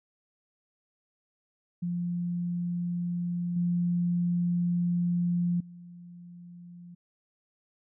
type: tone with level steps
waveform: sine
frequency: 174.61 Hz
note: F3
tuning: in tune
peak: -28 / -24 / -44 dBFS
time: 1.82-6.95 s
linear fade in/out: 10 ms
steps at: 3.56 / 5.6 s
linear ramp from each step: 5 ms
effects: none